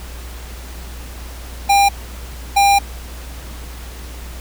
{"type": "tone bursts at uneven times", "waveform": "square", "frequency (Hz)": 800, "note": "G5", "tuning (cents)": 35, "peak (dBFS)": -10, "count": 2, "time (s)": [[1.69, 1.89], [2.56, 2.79]], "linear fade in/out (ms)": 10, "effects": ["added 60 Hz sine -30 dBFS peak until 4.4 s", "pink hiss -37 dBFS RMS until 4.4 s"]}